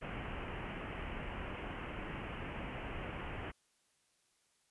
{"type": "low-pass noise", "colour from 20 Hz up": "pink", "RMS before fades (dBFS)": -43, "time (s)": [0.01, 3.52], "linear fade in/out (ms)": 20, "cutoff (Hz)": 3000, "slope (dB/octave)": 96, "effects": ["white hiss -75 dBFS RMS until 4.7 s", "resampled to 24000 Hz"]}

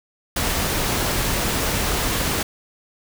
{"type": "noise", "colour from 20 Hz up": "pink", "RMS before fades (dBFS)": -22, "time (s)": [0.36, 2.43], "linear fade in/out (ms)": 5, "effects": []}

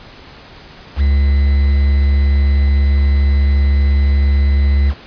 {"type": "tone with quantisation", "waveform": "triangle", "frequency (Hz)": 70, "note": "C#2", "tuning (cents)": 18, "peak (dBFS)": -7, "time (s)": [0.96, 4.94], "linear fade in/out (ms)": 50, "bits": 5, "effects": ["pink hiss -38 dBFS RMS until 5.06 s", "resampled to 11025 Hz"]}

